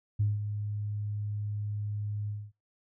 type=tone with ADSR envelope; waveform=sine; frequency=104.1 Hz; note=G#2; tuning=5 cents sharp; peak=-22 dBFS; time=0.19-2.52 s; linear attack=13 ms; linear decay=180 ms; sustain=-9 dB; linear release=240 ms; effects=noise-tail reverb RT60 0.2 s tail -24 dB re dry + tanh soft clip ceiling -18 dBFS